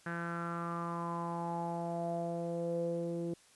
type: tone with low-pass filter sweep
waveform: sawtooth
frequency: 170 Hz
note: F3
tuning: 46 cents flat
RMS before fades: -37 dBFS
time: 0.06-3.34 s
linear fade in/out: 5 ms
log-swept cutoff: 1600 to 410 Hz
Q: 6.6
effects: white hiss -63 dBFS RMS until 3.55 s + resampled to 24000 Hz